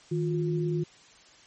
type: tone pair together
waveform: sine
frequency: 157.29 / 353.1 Hz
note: D#3 / F4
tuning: +19 / +19 cents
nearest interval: octave + major second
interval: 1400 cents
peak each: -27 / -29 dBFS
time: 0.11-0.84 s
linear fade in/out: 10 ms
effects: white hiss -55 dBFS RMS until 1.46 s + MP3 32 kbps